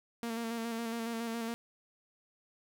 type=tone with vibrato; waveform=sawtooth; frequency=230 Hz; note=A#3; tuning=23 cents flat; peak=-31 dBFS; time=0.23-1.54 s; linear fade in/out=0 ms; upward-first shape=square; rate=7.2 Hz; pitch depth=26 cents each way; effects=none